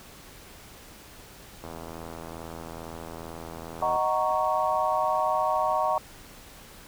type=click train; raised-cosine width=1 ms; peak=-25 dBFS; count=192; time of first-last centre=1.64-3.961 s; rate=82.3 Hz
type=chord; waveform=sine; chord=D# minor seventh; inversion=none; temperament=equal with one note detuned; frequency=622.3 / 746.4 / 932.3 / 1108.7 Hz; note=D#5 / F#5 / A#5 / C#6; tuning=0 / +15 / 0 / 0 cents; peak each=-28 dBFS; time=3.82-5.98 s; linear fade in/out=2 ms
effects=pink hiss -48 dBFS RMS until 6.87 s